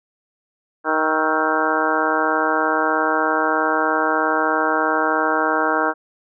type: harmonic tone with a mistuned harmonic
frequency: 156.9 Hz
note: D#3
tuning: 15 cents sharp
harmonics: 2 / 3 / 4 / 5 / 6 / 7 / 8 / 9 / 10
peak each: -25 / -25 / -25 / -25 / -25 / -25 / -25 / -25 / -25 dBFS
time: 0.84-5.94 s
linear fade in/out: 50 ms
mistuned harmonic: 8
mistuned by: +81 cents
effects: none